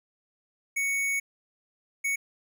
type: tone bursts at uneven times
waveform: square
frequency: 2224 Hz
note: C#7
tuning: 5 cents sharp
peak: -26 dBFS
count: 2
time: 0.76-1.2 / 2.04-2.16 s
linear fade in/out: 10 ms
effects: none